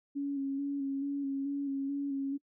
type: tone with vibrato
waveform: sine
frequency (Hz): 277.9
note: C#4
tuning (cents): +4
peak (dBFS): -31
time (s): 0.15-2.38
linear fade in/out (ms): 20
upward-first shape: square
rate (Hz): 2.3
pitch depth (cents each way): 24
effects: noise-tail reverb RT60 0.1 s tail -23 dB re dry